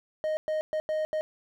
triangle tone bursts at uneven times, 621 Hz, D#5, 3 cents flat, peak -24 dBFS, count 5, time 0.24-0.37 / 0.48-0.61 / 0.73-0.8 / 0.89-1.05 / 1.13-1.21 s, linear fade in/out 0 ms, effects none

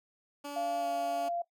15% pulse tone with pitch glide, 287.2 to 283.7 Hz, D4 to C#4, -39 to +40 cents, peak -32 dBFS, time 0.44-1.29 s, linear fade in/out 10 ms, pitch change -21 cents, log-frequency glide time 0.8-0.86 s
sine tone, 690 Hz, F5, 21 cents flat, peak -31 dBFS, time 0.56-1.42 s, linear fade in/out 5 ms
effects noise-tail reverb RT60 0.1 s tail -17 dB re dry

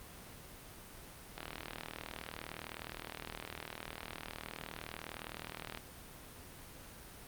click train, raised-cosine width 0.3 ms, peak -25 dBFS, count 175, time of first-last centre 1.38-5.774 s, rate 39.6 Hz, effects pink hiss -52 dBFS RMS until 7.27 s + Opus 32 kbps

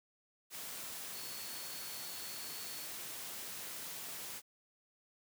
sine tone in noise, 4405 Hz, C#8, 12 cents flat, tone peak -51 dBFS, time 1.1-2.88 s, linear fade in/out 50 ms, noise white, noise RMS -45 dBFS, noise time 0.5-4.42 s, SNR -9 dB, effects high-pass 100 Hz 12 dB/octave

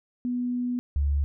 sine tone pair in turn, 246 / 71.34 Hz, B3 / D2, -7 / -50 cents, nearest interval octave + major sixth, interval 2143 cents, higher first, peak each -25 / -21 dBFS, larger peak second, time 0.25-0.79 / 0.96-1.24 s, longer first, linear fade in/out 0 ms, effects none

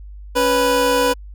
25% pulse tone pair together, 277.2 / 493.9 Hz, C#4 / B4, 0 / 0 cents, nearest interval minor seventh, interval 1000 cents, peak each -18 / -11 dBFS, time 0.35-1.14 s, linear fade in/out 20 ms, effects added 50 Hz sine -33 dBFS peak until 1.34 s

